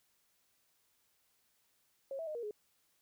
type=tone with pitch steps; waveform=sine; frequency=544 / 653 / 614 / 472.7 / 419.6 Hz; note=C#5 / E5 / D#5 / A#4 / G#4; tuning=-33 / -17 / -23 / +24 / +18 cents; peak=-38 dBFS; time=2.11-2.51 s; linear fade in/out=2 ms; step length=80 ms; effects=white hiss -75 dBFS RMS until 3.01 s